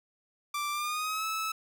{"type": "tone with pitch glide", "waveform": "sawtooth", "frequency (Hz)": [1174.7, 1303.4], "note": ["D6", "E6"], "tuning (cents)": [0, -20], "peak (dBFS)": -27, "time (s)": [0.54, 1.52], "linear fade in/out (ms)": 5, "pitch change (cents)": 180, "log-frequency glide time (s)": [0.71, 1.26], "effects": []}